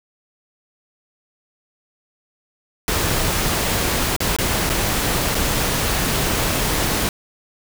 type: noise with dropouts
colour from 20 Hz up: pink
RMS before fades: -20 dBFS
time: 2.88-7.09 s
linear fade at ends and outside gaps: 1 ms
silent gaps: 4.164-4.204 / 4.364-4.386 / 4.694-4.699 / 5.347-5.351 s
effects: none